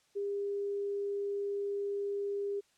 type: tone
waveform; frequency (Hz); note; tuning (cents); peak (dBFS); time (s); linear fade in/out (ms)
sine; 402.6; G4; +46; -32; 0.15-2.61; 20
effects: white hiss -70 dBFS RMS until 2.77 s + low-pass 8000 Hz 12 dB/octave